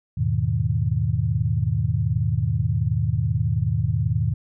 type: chord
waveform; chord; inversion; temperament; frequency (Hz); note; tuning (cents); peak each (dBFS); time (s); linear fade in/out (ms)
sine; E major seventh; none; equal with one note detuned; 82.41 / 104.97 / 123.47 / 155.56; E2 / G#2 / B2 / D#3; 0 / +19 / 0 / 0; -27 / -23 / -24 / -26; 0.17-4.34; 10
effects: none